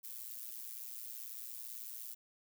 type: noise with amplitude modulation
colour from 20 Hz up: violet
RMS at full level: -43 dBFS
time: 0.03-2.15 s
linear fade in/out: 20 ms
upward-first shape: sine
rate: 118 Hz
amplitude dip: 80%
effects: none